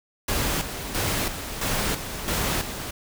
pink noise with tremolo, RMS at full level -25 dBFS, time 0.28-2.91 s, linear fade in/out 5 ms, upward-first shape square, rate 1.5 Hz, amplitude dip 60%, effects none

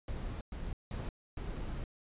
brown noise bursts at uneven times, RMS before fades -39 dBFS, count 4, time 0.08-0.41 / 0.52-0.73 / 0.91-1.09 / 1.37-1.84 s, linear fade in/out 2 ms, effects resampled to 8000 Hz

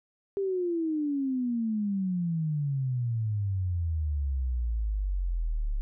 sine exponential sweep, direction down, 400.1 to 34.65 Hz, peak -26 dBFS, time 0.37-5.81 s, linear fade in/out 0 ms, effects none

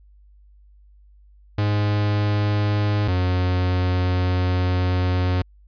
45% pulse tone pair in turn, 103.7 / 90.83 Hz, G#2 / F#2, -2 / -32 cents, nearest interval major second, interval 230 cents, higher first, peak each -18 / -18 dBFS, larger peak neither, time 1.58-3.08 / 3.08-5.42 s, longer second, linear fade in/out 5 ms, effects added 50 Hz sine -48 dBFS peak until 5.67 s + resampled to 11025 Hz

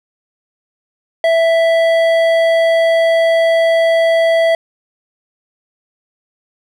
sine tone with hard clipping, 660 Hz, E5, 2 cents sharp, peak -11 dBFS, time 1.24-4.55 s, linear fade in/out 2 ms, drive 10 dB, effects none

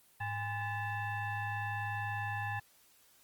sine tone with frequency modulation, 816 Hz, G#5, 31 cents flat, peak -34 dBFS, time 0.2-2.6 s, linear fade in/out 10 ms, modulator 921 Hz, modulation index 1.4, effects white hiss -65 dBFS RMS until 3.23 s + Opus 24 kbps

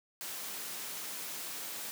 white high-pass noise, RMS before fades -41 dBFS, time 0.21-1.91 s, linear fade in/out 0 ms, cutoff 150 Hz, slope 24 dB/octave, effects none

